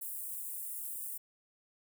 white high-pass noise, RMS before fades -41 dBFS, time 0.01-1.18 s, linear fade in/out 10 ms, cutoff 8400 Hz, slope 48 dB/octave, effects none

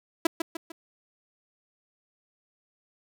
sawtooth tone with echo, 329.6 Hz, E4, in tune, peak -14 dBFS, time 0.25-0.27 s, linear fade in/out 5 ms, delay 150 ms, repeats 3, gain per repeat -7 dB, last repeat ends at 0.72 s, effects none

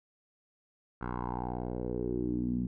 10% pulse tone with low-pass filter sweep, 61 Hz, B1, 21 cents flat, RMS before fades -34 dBFS, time 1.01-2.67 s, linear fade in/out 5 ms, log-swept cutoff 1300 to 210 Hz, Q 4.5, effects none

